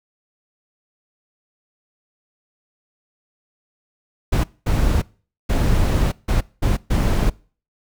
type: noise bursts at uneven times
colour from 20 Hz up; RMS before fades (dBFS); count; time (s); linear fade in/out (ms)
brown; -17; 6; 4.32-4.44 / 4.66-5.02 / 5.49-6.12 / 6.28-6.41 / 6.62-6.77 / 6.9-7.3; 10
effects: noise-tail reverb RT60 0.4 s tail -23 dB re dry